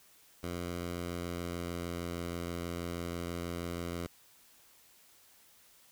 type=tone with pitch glide; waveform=10% pulse; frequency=87.31 to 86.21 Hz; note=F2 to F2; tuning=0 to -22 cents; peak=-28 dBFS; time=0.43-4.07 s; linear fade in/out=5 ms; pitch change=-22 cents; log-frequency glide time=0.78-2.15 s; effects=white hiss -62 dBFS RMS until 5.91 s